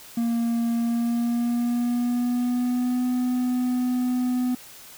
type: tone with pitch glide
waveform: triangle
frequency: 233.1 to 249.8 Hz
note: A#3 to B3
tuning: 0 to +20 cents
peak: -19 dBFS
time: 0.17-4.55 s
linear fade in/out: 5 ms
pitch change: +120 cents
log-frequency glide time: 0.77-3.06 s
effects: white hiss -45 dBFS RMS until 4.97 s